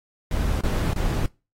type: noise bursts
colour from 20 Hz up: brown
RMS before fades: -23 dBFS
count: 3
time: 0.31-1.26 s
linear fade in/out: 2 ms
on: 300 ms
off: 25 ms
effects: noise-tail reverb RT60 0.3 s tail -24 dB re dry + AAC 48 kbps